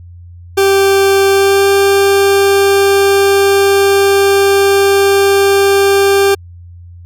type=tone with pitch glide; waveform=40% pulse; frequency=392 to 395.9 Hz; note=G4 to G4; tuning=0 to +17 cents; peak=-6 dBFS; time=0.57-6.35 s; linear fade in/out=10 ms; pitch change=+17 cents; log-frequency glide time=1.3-1.69 s; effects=added 87 Hz sine -31 dBFS peak until 7.05 s